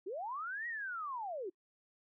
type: linear two-way sweep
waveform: sine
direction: up then down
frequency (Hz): 336.8 to 1926 to 336.8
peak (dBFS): -38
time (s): 0.06-1.5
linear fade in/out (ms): 10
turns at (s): 0.67
effects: noise-tail reverb RT60 0.1 s tail -26 dB re dry

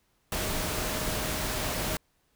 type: tone in noise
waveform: sine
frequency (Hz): 622.3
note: D#5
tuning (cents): 0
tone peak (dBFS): -40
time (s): 0.32-1.97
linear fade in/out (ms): 2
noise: pink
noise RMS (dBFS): -31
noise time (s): 0.32-1.97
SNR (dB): -12
effects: pink hiss -71 dBFS RMS until 2.35 s

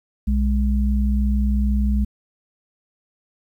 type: tone pair together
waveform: sine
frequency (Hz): 61.27 / 207.7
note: B1 / G#3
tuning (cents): -13 / 0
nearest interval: octave + major sixth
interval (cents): 2113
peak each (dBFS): -17 / -22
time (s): 0.27-2.05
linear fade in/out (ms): 10
effects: 9-bit

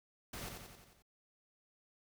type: noise with echo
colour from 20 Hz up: pink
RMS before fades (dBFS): -45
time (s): 0.33-0.49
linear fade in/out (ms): 5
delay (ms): 89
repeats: 6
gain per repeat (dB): -4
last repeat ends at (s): 1.024
effects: none

